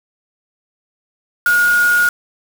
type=tone in noise; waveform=sine; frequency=1437 Hz; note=F6; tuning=49 cents sharp; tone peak=-10 dBFS; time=1.46-2.09 s; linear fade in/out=2 ms; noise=white; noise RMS=-26 dBFS; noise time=1.46-2.09 s; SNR=+13 dB; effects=none